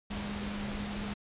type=tone in noise; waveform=sine; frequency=204.9 Hz; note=G#3; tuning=23 cents flat; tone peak=-37 dBFS; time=0.1-1.14 s; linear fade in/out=10 ms; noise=pink; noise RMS=-39 dBFS; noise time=0.1-1.14 s; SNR=-1 dB; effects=resampled to 8000 Hz